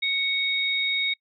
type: tone pair together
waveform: sine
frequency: 2224 / 3743 Hz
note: C#7 / A#7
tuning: +5 / +6 cents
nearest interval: major sixth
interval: 901 cents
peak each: -25 dBFS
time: 0.02-1.14 s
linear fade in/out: 10 ms
effects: noise-tail reverb RT60 0.1 s tail -26 dB re dry